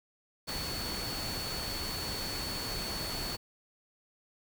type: tone in noise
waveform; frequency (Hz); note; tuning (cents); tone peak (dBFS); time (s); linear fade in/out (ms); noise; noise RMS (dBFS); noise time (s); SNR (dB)
sine; 4435; C#8; 0; -38; 0.47-3.37; 20; pink; -38; 0.47-3.37; -3
effects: none